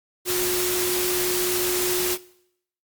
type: tone in noise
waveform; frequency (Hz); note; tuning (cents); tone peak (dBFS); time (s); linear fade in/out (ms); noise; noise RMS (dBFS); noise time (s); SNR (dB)
sine; 360.9; F#4; -43; -25; 0.25-2.18; 50; white; -25; 0.25-2.18; -3
effects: noise-tail reverb RT60 0.7 s tail -20 dB re dry + Opus 48 kbps